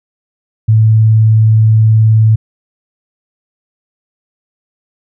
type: tone with vibrato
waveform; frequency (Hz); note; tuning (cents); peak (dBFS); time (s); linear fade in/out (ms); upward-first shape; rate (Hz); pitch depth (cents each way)
sine; 110; A2; 0; -4; 0.68-2.36; 10; sine; 19; 10
effects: none